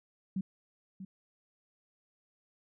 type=tone with echo; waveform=sine; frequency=190.2 Hz; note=F#3; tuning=48 cents sharp; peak=-30 dBFS; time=0.36-0.41 s; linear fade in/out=5 ms; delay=640 ms; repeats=1; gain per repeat=-11 dB; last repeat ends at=1.05 s; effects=none